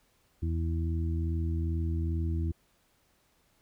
harmonic tone, 82.41 Hz, E2, in tune, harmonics 1 / 2 / 3 / 4, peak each -28 / -38 / -42 / -39 dBFS, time 0.42-2.52 s, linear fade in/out 10 ms, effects pink hiss -69 dBFS RMS until 3.61 s

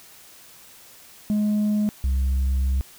sine tone pair in turn, 210 / 66.15 Hz, G#3 / C2, +19 / +20 cents, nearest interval octave + minor sixth, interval 1999 cents, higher first, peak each -16 dBFS, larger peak neither, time 1.3-1.89 / 2.04-2.81 s, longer second, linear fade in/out 0 ms, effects tanh soft clip ceiling -18 dBFS + white hiss -48 dBFS RMS until 2.98 s

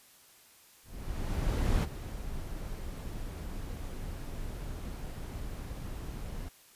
brown noise with ADSR envelope, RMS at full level -26 dBFS, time 0.83-6.49 s, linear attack 1000 ms, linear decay 30 ms, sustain -13 dB, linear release 8 ms, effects white hiss -59 dBFS RMS until 6.75 s + resampled to 32000 Hz

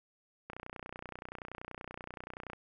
click train, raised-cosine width 0.5 ms, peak -27 dBFS, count 63, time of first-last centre 0.5-2.533 s, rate 30.5 Hz, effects none

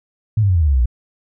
sine tone with pitch steps, 108.8 / 99.77 / 91.49 / 83.9 / 76.93 / 70.55 / 64.69 / 59.32 Hz, A2 / G2 / F#2 / E2 / D#2 / C#2 / C2 / A#1, -19 / +31 / -19 / +31 / -19 / +31 / -19 / +31 cents, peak -11 dBFS, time 0.37-0.858 s, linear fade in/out 5 ms, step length 61 ms, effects none

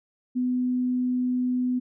sine tone, 250.5 Hz, B3, 25 cents sharp, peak -22 dBFS, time 0.35-1.8 s, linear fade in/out 20 ms, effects none

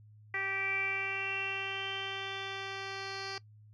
10% pulse tone with low-pass filter sweep, 389.3 Hz, G4, 12 cents flat, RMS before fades -37 dBFS, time 0.34-3.38 s, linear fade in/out 2 ms, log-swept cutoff 2100 to 4500 Hz, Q 9.8, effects noise-tail reverb RT60 0.1 s tail -20 dB re dry + added 106 Hz sine -54 dBFS peak until 3.73 s

